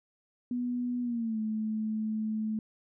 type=tone with pitch glide; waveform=sine; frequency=245.2 to 217.2 Hz; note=B3 to A3; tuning=-12 to -22 cents; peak=-29 dBFS; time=0.51-2.59 s; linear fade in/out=2 ms; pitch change=-210 cents; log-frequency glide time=1.02-1.39 s; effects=none